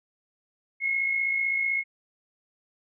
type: tone with amplitude modulation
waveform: sine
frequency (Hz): 2169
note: C#7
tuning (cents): -38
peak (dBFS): -21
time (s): 0.8-1.84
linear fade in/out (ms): 50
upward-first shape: sine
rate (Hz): 55.8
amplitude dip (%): 50
effects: none